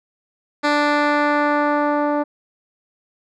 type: tone with low-pass filter sweep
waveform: 10% pulse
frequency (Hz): 293.7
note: D4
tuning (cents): 0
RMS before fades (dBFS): -18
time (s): 0.63-2.24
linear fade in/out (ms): 20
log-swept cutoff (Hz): 4400 to 750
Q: 0.83
effects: none